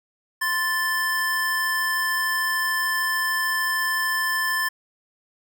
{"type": "tone pair together", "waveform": "square", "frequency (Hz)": [1046.5, 1755.3], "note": ["C6", "A6"], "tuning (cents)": [0, -5], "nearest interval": "major sixth", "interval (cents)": 895, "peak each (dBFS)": [-29, -23], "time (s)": [0.41, 4.69], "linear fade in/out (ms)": 10, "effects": []}